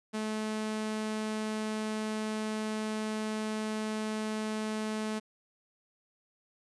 sawtooth tone, 216.2 Hz, A3, 30 cents flat, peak -28 dBFS, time 0.13-5.2 s, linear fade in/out 20 ms, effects resampled to 24000 Hz + 11-bit

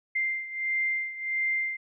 sine beating tone pair, 2093 / 2094.5 Hz, C7 / C7, 0 / +1 cents, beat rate 1.5 Hz, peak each -28 / -32 dBFS, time 0.15-1.77 s, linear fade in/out 10 ms, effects none

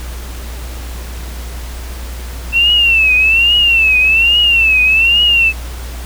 sine tone with vibrato, 2687 Hz, E7, 33 cents sharp, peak -7 dBFS, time 2.52-5.53 s, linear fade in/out 50 ms, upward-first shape triangle, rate 1.2 Hz, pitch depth 140 cents each way, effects added 60 Hz sine -23 dBFS peak until 6.05 s + pink hiss -32 dBFS RMS until 6.05 s

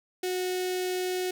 sawtooth tone with notch filter, 366.5 Hz, F#4, 16 cents flat, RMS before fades -30 dBFS, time 0.23-1.31 s, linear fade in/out 5 ms, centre 1100 Hz, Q 0.91, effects none

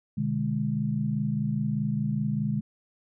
sine chord, G# diminished, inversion first, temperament just, 124.59 / 149.51 / 207.7 Hz, B2 / D3 / G#3, +16 / +31 / 0 cents, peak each -31 / -29 / -28 dBFS, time 0.17-2.61 s, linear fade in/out 10 ms, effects none

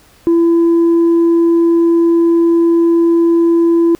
sine tone, 336.3 Hz, E4, 35 cents sharp, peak -5 dBFS, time 0.27-3.95 s, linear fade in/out 0 ms, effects tanh soft clip ceiling -6 dBFS + pink hiss -47 dBFS RMS until 3.99 s

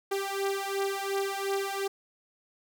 sawtooth beating tone pair, 392 / 394.8 Hz, G4 / G4, 0 / +12 cents, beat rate 2.8 Hz, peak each -28 dBFS, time 0.11-1.88 s, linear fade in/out 10 ms, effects none

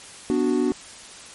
triangle chord, B minor, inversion none, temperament equal, 246.9 / 293.7 / 370 Hz, B3 / D4 / F#4, 0 / 0 / 0 cents, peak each -21 dBFS, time 0.3-0.72 s, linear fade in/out 0 ms, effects white hiss -42 dBFS RMS until 1.34 s + MP3 48 kbps

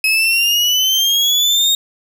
35% pulse exponential sweep, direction up, 2555 to 3729 Hz, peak -10 dBFS, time 0.04-1.75 s, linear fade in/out 2 ms, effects none

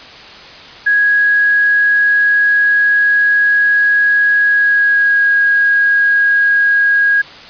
sine tone with pitch glide, 1659 to 1641.8 Hz, G#6 to G#6, -2 to -20 cents, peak -8 dBFS, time 0.86-7.22 s, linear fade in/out 10 ms, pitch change -18 cents, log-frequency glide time 4.45-5.29 s, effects white hiss -34 dBFS RMS until 7.49 s + resampled to 11025 Hz

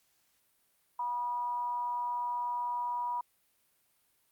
sine tone with frequency modulation, 970 Hz, B5, 31 cents flat, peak -31 dBFS, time 0.99-3.21 s, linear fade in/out 5 ms, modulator 256 Hz, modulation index 0.25, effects white hiss -72 dBFS RMS until 4.31 s + Opus 48 kbps

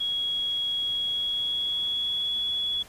sine tone with pitch glide, 3322 to 3378 Hz, G#7 to G#7, 0 to +29 cents, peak -25 dBFS, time 0-2.83 s, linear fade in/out 10 ms, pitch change +29 cents, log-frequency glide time 0.98-2.45 s, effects pink hiss -50 dBFS RMS until 2.88 s + resampled to 32000 Hz

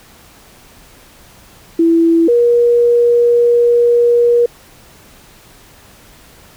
sine tone pair in turn, 332 / 476.6 Hz, E4 / A#4, +12 / +38 cents, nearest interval tritone, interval 626 cents, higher second, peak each -7 dBFS, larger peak neither, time 1.79-2.28 / 2.28-4.46 s, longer second, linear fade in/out 5 ms, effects pink hiss -43 dBFS RMS until 6.56 s

